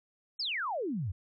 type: exponential sweep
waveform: sine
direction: down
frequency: 5530 to 81.2 Hz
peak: -31 dBFS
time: 0.39-1.12 s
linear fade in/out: 10 ms
effects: none

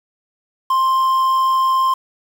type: tone with quantisation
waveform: triangle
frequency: 1051 Hz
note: C6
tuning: 7 cents sharp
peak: -11 dBFS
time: 0.7-1.94 s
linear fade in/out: 5 ms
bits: 6
effects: none

